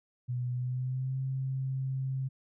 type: tone with pitch glide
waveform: sine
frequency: 123.8 to 132.69 Hz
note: B2 to C3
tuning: +5 to +25 cents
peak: -30 dBFS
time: 0.28-2.29 s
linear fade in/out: 20 ms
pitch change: +120 cents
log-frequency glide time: 0.52-1.19 s
effects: none